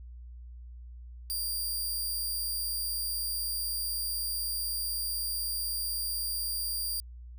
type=tone; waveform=10% pulse; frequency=4768 Hz; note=D8; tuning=25 cents sharp; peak=-24 dBFS; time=1.3-7 s; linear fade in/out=0 ms; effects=added 60 Hz sine -43 dBFS peak until 7.38 s